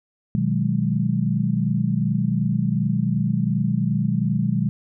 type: chord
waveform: sine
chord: G# minor seventh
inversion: first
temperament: equal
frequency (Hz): 123.47 / 155.56 / 185 / 207.7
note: B2 / D#3 / F#3 / G#3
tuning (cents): 0 / 0 / 0 / 0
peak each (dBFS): -24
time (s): 0.35-4.69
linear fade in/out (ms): 0
effects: none